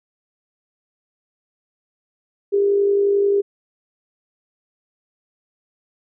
sine tone with amplitude modulation, 401.7 Hz, G4, 42 cents sharp, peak -12 dBFS, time 2.52-3.42 s, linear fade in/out 20 ms, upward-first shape sine, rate 51.3 Hz, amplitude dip 40%, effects none

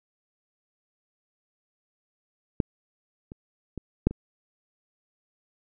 clicks, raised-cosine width 3 ms, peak -9 / -27 / -21 / -6 / -22 dBFS, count 5, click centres 2.602 / 3.319 / 3.777 / 4.07 / 4.11 s, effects none

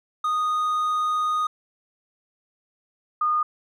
triangle / sine tone pair in turn, 1238 / 1224.5 Hz, D#6 / D#6, -9 / -28 cents, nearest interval unison, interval 19 cents, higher first, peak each -19 dBFS, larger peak neither, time 0.24-1.47 / 3.21-3.43 s, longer first, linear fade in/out 5 ms, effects none

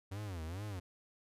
45% pulse tone with vibrato, 91.5 Hz, F#2, 19 cents flat, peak -40 dBFS, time 0.11-0.8 s, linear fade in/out 10 ms, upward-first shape sine, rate 2.3 Hz, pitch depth 260 cents each way, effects resampled to 32000 Hz

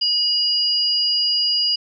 sine tone pair together, 2900 / 4860 Hz, F#7 / D#8, -35 / -42 cents, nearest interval major sixth, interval 893 cents, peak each -23 / -17 dBFS, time 0.01-1.76 s, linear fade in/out 10 ms, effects none

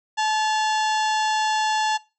harmonic tone with a mistuned harmonic, 864 Hz, A5, 32 cents flat, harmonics 1 / 2 / 3 / 4 / 5 / 6 / 7 / 8 / 9, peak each -21 / -27 / -31 / -33 / -35 / -37 / -38 / -39 / -40 dBFS, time 0.17-1.98 s, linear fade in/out 20 ms, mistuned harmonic 3, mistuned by +120 cents, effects noise-tail reverb RT60 0.3 s tail -22 dB re dry

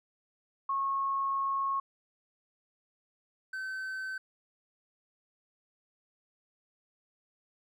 sine / triangle tone pair in turn, 1093 / 1534.2 Hz, C#6 / G6, -25 / -38 cents, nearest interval tritone, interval 587 cents, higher second, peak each -28 / -33 dBFS, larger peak first, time 0.69-1.8 / 3.53-4.18 s, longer first, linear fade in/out 5 ms, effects none

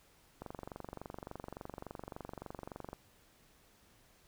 click train, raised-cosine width 1 ms, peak -29 dBFS, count 60, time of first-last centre 0.42-2.931 s, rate 23.5 Hz, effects pink hiss -66 dBFS RMS until 4.27 s

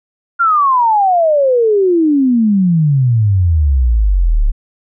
sine exponential sweep, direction down, 1413 to 33.45 Hz, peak -8 dBFS, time 0.39-4.52 s, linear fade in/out 20 ms, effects none

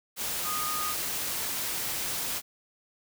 sine tone in noise, 1234 Hz, D#6, 15 cents flat, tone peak -32 dBFS, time 0.43-0.95 s, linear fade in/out 50 ms, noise white, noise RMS -32 dBFS, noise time 0.16-2.42 s, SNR -3 dB, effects none

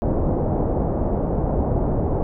pink low-pass noise, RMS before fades -21 dBFS, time 0.02-2.23 s, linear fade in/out 0 ms, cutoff 750 Hz, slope 24 dB/octave, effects none

